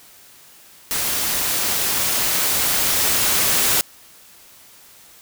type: noise with level ramp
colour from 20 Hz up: white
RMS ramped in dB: -22 to -17 dBFS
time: 0.91-3.81 s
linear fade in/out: 0 ms
effects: white hiss -47 dBFS RMS until 5.21 s